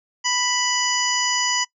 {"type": "harmonic tone", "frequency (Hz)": 987.8, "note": "B5", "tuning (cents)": 0, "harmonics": [1, 2, 3, 5, 6, 7], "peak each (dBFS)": [-26, -26, -26, -26, -26, -26], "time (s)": [0.24, 1.65], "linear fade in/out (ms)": 20, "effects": ["noise-tail reverb RT60 0.1 s tail -22 dB re dry"]}